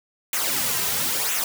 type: noise with flanger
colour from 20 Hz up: white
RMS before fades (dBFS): -24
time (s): 0.33-1.44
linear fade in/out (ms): 2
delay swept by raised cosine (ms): 0.2 to 3.6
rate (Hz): 1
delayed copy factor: -0.7
effects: none